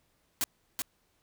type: noise with echo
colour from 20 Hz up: white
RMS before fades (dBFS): -29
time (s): 0.41-0.44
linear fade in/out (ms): 0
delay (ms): 380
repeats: 1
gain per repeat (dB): -4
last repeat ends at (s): 0.82
effects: pink hiss -72 dBFS RMS until 1.22 s